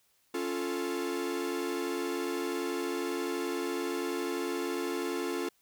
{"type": "chord", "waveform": "45% pulse", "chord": "Db augmented", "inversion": "none", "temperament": "equal", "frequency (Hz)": [277.2, 349.2, 440], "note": ["Db4", "F4", "A4"], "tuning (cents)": [0, 0, 0], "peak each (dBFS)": [-37, -34, -37], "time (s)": [0.34, 5.49], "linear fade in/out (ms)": 5, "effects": ["white hiss -70 dBFS RMS until 5.61 s"]}